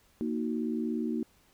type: chord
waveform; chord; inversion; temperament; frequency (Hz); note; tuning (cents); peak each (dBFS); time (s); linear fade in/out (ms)
sine; D# minor; second; equal; 233.1 / 311.1 / 370; A#3 / D#4 / F#4; 0 / 0 / 0; -31 / -34 / -37; 0.21-1.23; 0
effects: pink hiss -65 dBFS RMS until 1.53 s